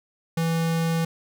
square tone, 164.81 Hz, E3, in tune, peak -22 dBFS, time 0.37-1.05 s, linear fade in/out 5 ms, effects none

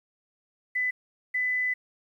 sine tone pair in turn, 2002 / 2002 Hz, B6 / B6, +23 / +23 cents, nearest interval unison, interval 0 cents, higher neither, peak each -24 dBFS, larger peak neither, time 0.75-0.91 / 1.34-1.74 s, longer second, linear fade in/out 10 ms, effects 10-bit

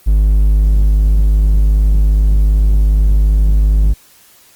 triangle tone, 51.3 Hz, G#1, 21 cents flat, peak -5 dBFS, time 0.06-3.94 s, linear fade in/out 20 ms, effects white hiss -46 dBFS RMS until 4.55 s + Opus 24 kbps

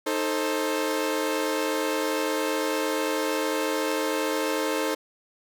sawtooth chord, A diminished, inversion second, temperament equal with one note detuned, 311.1 / 440 / 528.7 Hz, Eb4 / A4 / C5, 0 / 0 / +18 cents, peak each -25 dBFS, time 0.06-4.95 s, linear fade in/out 10 ms, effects none

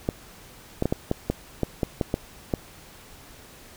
clicks, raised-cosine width 2 ms, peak -9 dBFS, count 11, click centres 0.089 / 0.824 / 0.856 / 0.925 / 1.114 / 1.3 / 1.633 / 1.832 / 2.012 / 2.141 / 2.538 s, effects pink hiss -48 dBFS RMS until 3.76 s

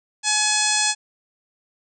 harmonic tone, 848 Hz, G#5, 36 cents sharp, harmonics 1 / 2 / 3 / 4 / 5 / 6 / 7 / 8 / 9 / 10, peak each -27 / -27 / -27 / -27 / -27 / -27 / -27 / -27 / -27 / -27 dBFS, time 0.23-0.95 s, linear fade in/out 50 ms, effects none

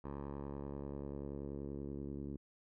10% pulse tone with low-pass filter sweep, 70.4 Hz, C#2, 27 cents sharp, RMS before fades -44 dBFS, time 0.04-2.37 s, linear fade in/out 5 ms, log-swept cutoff 1000 to 310 Hz, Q 1.5, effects none

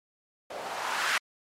violet noise with low-pass filter sweep, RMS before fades -31 dBFS, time 0.5-1.18 s, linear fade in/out 5 ms, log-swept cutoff 540 to 1700 Hz, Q 1.8, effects MP3 64 kbps

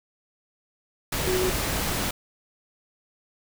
sine tone in noise, 370 Hz, F#4, in tune, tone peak -23 dBFS, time 1.27-1.5 s, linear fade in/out 5 ms, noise pink, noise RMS -27 dBFS, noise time 1.12-2.11 s, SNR +1 dB, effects none

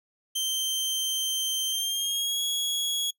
sawtooth tone with pitch glide, 3129 to 3334 Hz, G7 to G#7, -4 to +6 cents, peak -23 dBFS, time 0.35-3.11 s, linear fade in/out 10 ms, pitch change +110 cents, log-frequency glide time 1.67-2.42 s, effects noise-tail reverb RT60 0.1 s tail -23 dB re dry

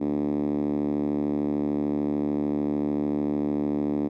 5% pulse tone with band-pass filter, 73.42 Hz, D2, in tune, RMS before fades -26 dBFS, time 0-4.09 s, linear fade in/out 20 ms, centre 270 Hz, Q 3.8, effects none

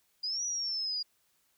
sine exponential two-way sweep, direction up then down, 4822 to 5890 to 4822 Hz, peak -31 dBFS, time 0.23-1.03 s, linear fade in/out 10 ms, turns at 0.44 s, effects white hiss -72 dBFS RMS until 1.57 s

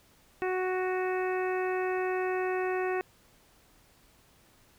harmonic tone, 370 Hz, F#4, in tune, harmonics 1 / 2 / 3 / 4 / 5 / 6 / 7, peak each -29 / -35 / -40 / -41 / -39 / -47 / -43 dBFS, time 0.42-3.01 s, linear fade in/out 0 ms, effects pink hiss -62 dBFS RMS until 4.78 s

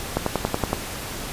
click train, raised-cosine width 1 ms, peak -6 dBFS, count 7, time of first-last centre 0.17-0.731 s, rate 10.7 Hz, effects pink hiss -32 dBFS RMS until 1.32 s + resampled to 32000 Hz

